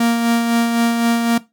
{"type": "tone with tremolo", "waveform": "45% pulse", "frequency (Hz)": 233.1, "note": "A#3", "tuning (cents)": 0, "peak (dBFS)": -12, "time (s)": [0, 1.38], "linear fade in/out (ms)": 5, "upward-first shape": "sine", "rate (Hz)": 3.9, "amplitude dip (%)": 40, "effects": ["noise-tail reverb RT60 0.2 s tail -17 dB re dry"]}